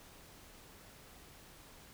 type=silence; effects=pink hiss -57 dBFS RMS until 1.93 s